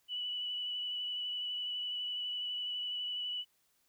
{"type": "tone with vibrato", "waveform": "sine", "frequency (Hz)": 2960, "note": "F#7", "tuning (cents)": 0, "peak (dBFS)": -35, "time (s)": [0.08, 3.45], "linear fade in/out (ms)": 50, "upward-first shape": "square", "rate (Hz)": 12, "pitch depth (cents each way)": 12, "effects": ["white hiss -74 dBFS RMS until 3.88 s"]}